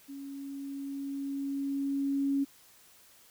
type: tone with level ramp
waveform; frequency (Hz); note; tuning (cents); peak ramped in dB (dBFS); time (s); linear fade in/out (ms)
sine; 277.2; C#4; 0; -40 to -25; 0.08-2.45; 20
effects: white hiss -59 dBFS RMS until 3.3 s